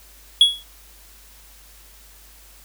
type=tone with exponential decay; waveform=triangle; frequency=3350 Hz; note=G#7; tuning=14 cents sharp; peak=-4 dBFS; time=0.41-0.63 s; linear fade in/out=2 ms; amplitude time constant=47 ms; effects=added 50 Hz sine -49 dBFS peak until 2.64 s + white hiss -49 dBFS RMS until 2.64 s